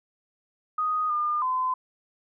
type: tone with pitch steps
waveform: sine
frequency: 1245 / 1208 / 1023 Hz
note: D#6 / D6 / C6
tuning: +1 / +48 / -39 cents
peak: -23 dBFS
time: 0.78-1.74 s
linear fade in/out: 5 ms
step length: 320 ms
effects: none